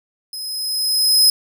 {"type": "tone with level ramp", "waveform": "sawtooth", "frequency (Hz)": 5090, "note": "D#8", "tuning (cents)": 39, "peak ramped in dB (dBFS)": [-25, -6], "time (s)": [0.33, 1.3], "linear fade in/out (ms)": 2, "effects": []}